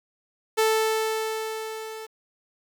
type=tone with level ramp; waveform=sawtooth; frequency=440 Hz; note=A4; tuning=in tune; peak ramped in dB=-14 to -32 dBFS; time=0.57-2.07 s; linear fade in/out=20 ms; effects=9-bit